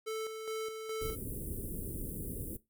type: tone with tremolo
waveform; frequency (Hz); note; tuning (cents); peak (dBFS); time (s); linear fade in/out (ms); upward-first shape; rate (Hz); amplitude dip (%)
square; 440; A4; 0; -35; 0.06-1.16; 20; square; 2.4; 45
type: band-stop noise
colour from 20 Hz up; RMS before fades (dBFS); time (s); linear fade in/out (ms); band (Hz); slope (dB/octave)
pink; -40; 1.01-2.57; 10; 470 to 9300; 48
effects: noise-tail reverb RT60 0.2 s tail -17 dB re dry